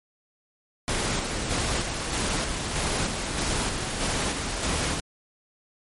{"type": "noise with tremolo", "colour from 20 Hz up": "pink", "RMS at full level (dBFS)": -26, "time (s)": [0.88, 5], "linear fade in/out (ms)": 0, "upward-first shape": "square", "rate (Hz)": 1.6, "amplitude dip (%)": 35, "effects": ["MP3 48 kbps"]}